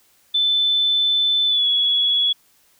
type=tone with pitch glide; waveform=sine; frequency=3520 to 3371 Hz; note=A7 to G#7; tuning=0 to +25 cents; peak=-15 dBFS; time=0.34-2.33 s; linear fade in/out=10 ms; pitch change=-75 cents; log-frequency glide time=1.47-1.66 s; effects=white hiss -58 dBFS RMS until 2.79 s